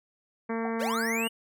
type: harmonic tone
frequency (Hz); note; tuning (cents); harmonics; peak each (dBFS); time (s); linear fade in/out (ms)
227.3; A#3; -43; 1 / 2 / 3 / 4 / 5 / 6 / 7 / 8 / 9 / 10; -31 / -33 / -40 / -39 / -41 / -46 / -44 / -45 / -45 / -49; 0.49-1.28; 10
type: tone with exponential decay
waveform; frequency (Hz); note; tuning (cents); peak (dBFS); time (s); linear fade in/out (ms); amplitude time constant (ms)
sine; 740; F#5; 0; -29; 0.65-0.74; 1; 18
type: linear sweep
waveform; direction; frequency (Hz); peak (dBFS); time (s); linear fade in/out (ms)
square; up; 391.7 to 2960; -30; 0.79-1.29; 20
effects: none